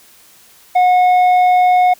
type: tone with tanh clipping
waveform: sine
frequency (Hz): 727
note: F#5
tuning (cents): -31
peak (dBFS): -9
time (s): 0.75-1.94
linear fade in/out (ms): 10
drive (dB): 6
effects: white hiss -46 dBFS RMS until 1.99 s